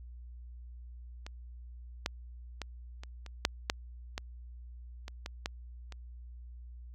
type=clicks; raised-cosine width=0.2 ms; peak=-26 / -13 / -20 / -28 / -30 / -7 / -10 / -18 / -25 / -21 / -16 / -29 dBFS; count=12; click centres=1.265 / 2.061 / 2.617 / 3.035 / 3.263 / 3.451 / 3.699 / 4.179 / 5.081 / 5.261 / 5.459 / 5.923 s; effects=added 60 Hz sine -45 dBFS peak until 6.94 s